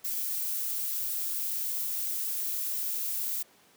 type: noise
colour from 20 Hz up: violet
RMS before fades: -32 dBFS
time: 0.04-3.43 s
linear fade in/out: 10 ms
effects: pink hiss -60 dBFS RMS until 3.76 s + high-pass 200 Hz 12 dB/octave